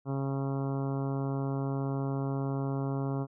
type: harmonic tone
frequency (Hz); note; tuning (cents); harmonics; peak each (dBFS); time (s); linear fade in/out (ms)
136.8; C#3; -23; 1 / 2 / 3 / 4 / 5 / 6 / 7 / 8 / 9 / 10; -31 / -35 / -39 / -44 / -44 / -47 / -48 / -48 / -52 / -53; 0.05-3.27; 50
effects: none